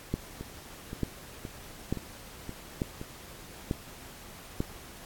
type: two click trains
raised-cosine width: 3 ms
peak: -24 / -15 dBFS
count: 6 / 6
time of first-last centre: 0.41-3.014 / 0.14-4.604 s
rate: 1.92 / 1.12 Hz
effects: pink hiss -48 dBFS RMS until 5.05 s + AAC 64 kbps